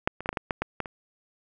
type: clicks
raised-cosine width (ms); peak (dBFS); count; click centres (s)
0.5; -7 / -21 / -16 / -9 / -22 / -12 / -11 / -11 / -13 / -22; 10; 0.075 / 0.206 / 0.259 / 0.291 / 0.329 / 0.372 / 0.508 / 0.62 / 0.803 / 0.858
effects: none